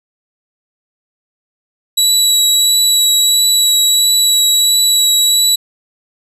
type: tone with vibrato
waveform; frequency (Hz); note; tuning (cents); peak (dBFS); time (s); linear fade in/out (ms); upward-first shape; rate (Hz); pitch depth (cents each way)
25% pulse; 3910; B7; -18; -4; 1.97-5.56; 10; triangle; 1.5; 13
effects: none